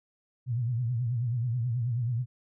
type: tone with vibrato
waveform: sine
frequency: 120 Hz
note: B2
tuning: 49 cents flat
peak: -26 dBFS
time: 0.46-2.26 s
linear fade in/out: 50 ms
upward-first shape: triangle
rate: 9.3 Hz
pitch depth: 140 cents each way
effects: none